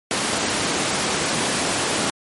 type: high-pass noise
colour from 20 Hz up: pink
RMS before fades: -22 dBFS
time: 0.11-2.1 s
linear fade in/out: 0 ms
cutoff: 190 Hz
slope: 12 dB/octave
effects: MP3 48 kbps